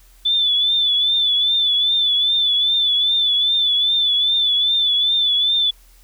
sine tone with vibrato, 3495 Hz, A7, 12 cents flat, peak -14 dBFS, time 0.25-5.71 s, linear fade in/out 10 ms, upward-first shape triangle, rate 2.5 Hz, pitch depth 69 cents each way, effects added 41 Hz sine -47 dBFS peak until 6.03 s + white hiss -54 dBFS RMS until 6.03 s

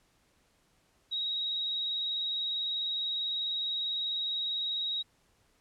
sine tone with vibrato, 3798 Hz, A#7, 32 cents sharp, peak -30 dBFS, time 1.11-5.03 s, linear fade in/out 20 ms, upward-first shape sine, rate 20 Hz, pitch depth 38 cents each way, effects pink hiss -69 dBFS RMS until 5.6 s + low-pass 11000 Hz 12 dB/octave

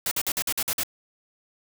white noise bursts, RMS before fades -26 dBFS, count 8, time 0.06-0.834 s, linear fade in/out 2 ms, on 53 ms, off 50 ms, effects none

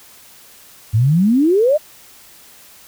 sine exponential sweep, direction up, 102.1 to 634 Hz, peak -10 dBFS, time 0.93-1.78 s, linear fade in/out 20 ms, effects white hiss -44 dBFS RMS until 2.87 s

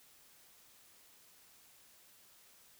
silence, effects white hiss -63 dBFS RMS until 2.79 s

